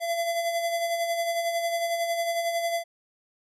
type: tone with tremolo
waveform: square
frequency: 678 Hz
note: E5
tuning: 49 cents sharp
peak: -24 dBFS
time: 0-2.84 s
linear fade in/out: 50 ms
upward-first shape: sine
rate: 11 Hz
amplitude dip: 45%
effects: resampled to 32000 Hz